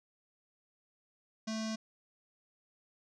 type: tone with low-pass filter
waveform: square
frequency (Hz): 220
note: A3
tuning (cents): 0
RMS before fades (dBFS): -37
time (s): 1.47-1.76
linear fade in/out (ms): 10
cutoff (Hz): 5700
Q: 4.2
effects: none